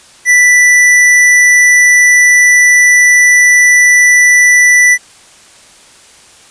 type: tone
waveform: square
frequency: 1975.5 Hz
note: B6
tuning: in tune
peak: -4 dBFS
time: 0.25-4.98 s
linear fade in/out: 50 ms
effects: white hiss -40 dBFS RMS until 6.5 s + resampled to 22050 Hz